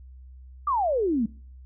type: exponential sweep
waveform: sine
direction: down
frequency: 1223 to 208.8 Hz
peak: -21 dBFS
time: 0.67-1.26 s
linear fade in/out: 5 ms
effects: noise-tail reverb RT60 0.5 s tail -25 dB re dry + added 64 Hz sine -43 dBFS peak until 1.65 s